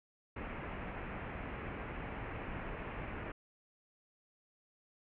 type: low-pass noise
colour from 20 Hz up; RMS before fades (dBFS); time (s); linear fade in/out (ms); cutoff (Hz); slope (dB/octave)
pink; -43; 0.36-3.32; 5; 2600; 48
effects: none

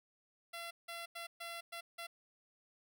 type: tone bursts at uneven times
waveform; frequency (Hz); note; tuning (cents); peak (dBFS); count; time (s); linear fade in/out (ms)
10% pulse; 680; F5; -46; -35; 6; 0.53-0.71 / 0.88-1.06 / 1.15-1.27 / 1.4-1.61 / 1.72-1.81 / 1.98-2.07; 10
effects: none

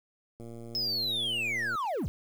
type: click train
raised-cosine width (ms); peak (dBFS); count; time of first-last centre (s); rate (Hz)
2; -32; 158; 0.4-1.753; 116
type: linear sweep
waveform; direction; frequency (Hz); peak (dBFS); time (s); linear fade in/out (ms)
triangle; down; 5230 to 39.59; -27; 0.75-2.08; 0
effects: 9-bit

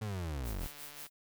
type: linear sweep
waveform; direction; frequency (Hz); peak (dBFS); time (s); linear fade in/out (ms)
35% pulse; down; 111.4 to 35.18; -34; 0.01-0.67; 10
type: noise with tremolo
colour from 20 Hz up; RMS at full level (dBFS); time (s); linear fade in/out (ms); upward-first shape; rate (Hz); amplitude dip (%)
blue; -46; 0.43-1.1; 50; sine; 5.5; 70
type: click train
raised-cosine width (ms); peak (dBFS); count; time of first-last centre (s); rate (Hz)
0.2; -34; 66; 0.62-1.065; 146
effects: none

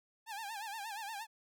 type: tone with vibrato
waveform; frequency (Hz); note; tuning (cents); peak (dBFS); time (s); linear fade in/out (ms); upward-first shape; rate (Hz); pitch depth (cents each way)
sawtooth; 850; G#5; +40; -37; 0.26-1.27; 50; sine; 8.5; 130
effects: none

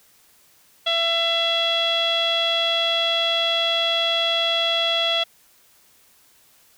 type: tone with low-pass filter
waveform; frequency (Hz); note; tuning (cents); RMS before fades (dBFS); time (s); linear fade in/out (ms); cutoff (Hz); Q
sawtooth; 670; E5; +28; -21; 0.86-5.24; 10; 3400; 9.5
effects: white hiss -56 dBFS RMS until 6.77 s

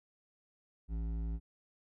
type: tone with hard clipping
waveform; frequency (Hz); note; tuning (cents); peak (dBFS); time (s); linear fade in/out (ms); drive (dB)
triangle; 55.5; A1; +16; -36; 0.88-1.4; 50; 14
effects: none

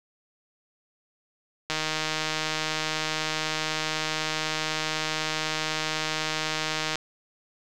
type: click train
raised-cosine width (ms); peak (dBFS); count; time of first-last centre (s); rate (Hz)
0.2; -10; 821; 1.7-6.956; 156
effects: none

